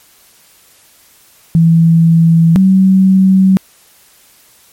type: tone pair in turn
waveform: sine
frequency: 165.1 / 189.89 Hz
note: E3 / F#3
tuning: +3 / +45 cents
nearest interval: major second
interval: 242 cents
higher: second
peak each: -4 dBFS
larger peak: neither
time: 1.55-2.56 / 2.56-3.57 s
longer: neither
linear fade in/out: 0 ms
effects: white hiss -46 dBFS RMS until 4.72 s + MP3 64 kbps